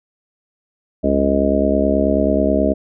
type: harmonic tone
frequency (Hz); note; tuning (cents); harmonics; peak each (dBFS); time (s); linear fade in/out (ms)
69.3; C#2; 0; 1 / 3 / 4 / 5 / 6 / 7 / 8 / 9; -23 / -20 / -19 / -24 / -23 / -25 / -30 / -18; 1.03-2.74; 20
effects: none